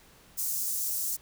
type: high-pass noise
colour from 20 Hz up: white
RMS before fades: -31 dBFS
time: 0.37-1.17 s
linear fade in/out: 20 ms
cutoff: 6000 Hz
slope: 24 dB/octave
effects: pink hiss -57 dBFS RMS until 1.21 s